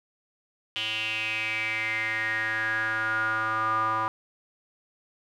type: tone with band-pass filter sweep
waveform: square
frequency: 110 Hz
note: A2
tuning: in tune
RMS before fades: -28 dBFS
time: 0.76-4.08 s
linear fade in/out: 0 ms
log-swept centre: 3000 to 1100 Hz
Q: 8.3
effects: none